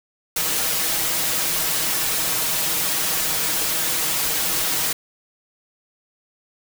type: noise with comb filter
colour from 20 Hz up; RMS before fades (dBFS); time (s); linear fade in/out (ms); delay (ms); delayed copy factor
white; -22; 0.36-4.93; 5; 6.3; +0.7
effects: none